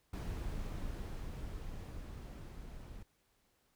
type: noise with level ramp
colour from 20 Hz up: brown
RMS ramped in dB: -39 to -49 dBFS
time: 0.13-3.03 s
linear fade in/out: 5 ms
effects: pink hiss -75 dBFS RMS until 3.75 s